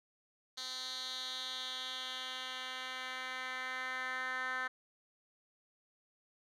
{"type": "tone with band-pass filter sweep", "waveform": "10% pulse", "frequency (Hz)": 257.3, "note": "C4", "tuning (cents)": -29, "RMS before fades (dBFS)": -41, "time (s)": [0.57, 4.68], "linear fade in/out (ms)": 10, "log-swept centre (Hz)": [4500, 1700], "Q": 3.2, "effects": []}